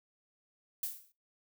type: noise with exponential decay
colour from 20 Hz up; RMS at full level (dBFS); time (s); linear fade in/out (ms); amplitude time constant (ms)
violet; -33; 0.83-1.12; 2; 63
effects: noise-tail reverb RT60 0.2 s tail -17 dB re dry